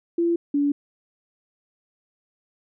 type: tone pair in turn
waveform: sine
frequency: 340 / 286.5 Hz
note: F4 / D4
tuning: -46 / -43 cents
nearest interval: minor third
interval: 297 cents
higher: first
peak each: -18 dBFS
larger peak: neither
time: 0.18-0.36 / 0.54-0.72 s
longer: neither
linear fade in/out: 5 ms
effects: none